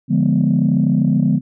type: chord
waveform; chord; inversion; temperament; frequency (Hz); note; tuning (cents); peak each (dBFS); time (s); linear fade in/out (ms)
sine; D diminished seventh; none; equal; 146.83 / 174.61 / 207.7 / 246.9; D3 / F3 / Ab3 / Cb4; 0 / 0 / 0 / 0; -17; 0.08-1.41; 50
effects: tanh soft clip ceiling -5 dBFS